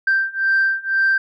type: beating tone pair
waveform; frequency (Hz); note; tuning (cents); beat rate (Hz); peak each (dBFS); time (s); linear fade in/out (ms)
sine; 1568 / 1570; G6 / G6; 0 / +2; 2; -18 / -17; 0.07-1.18; 5
effects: tanh soft clip ceiling -10 dBFS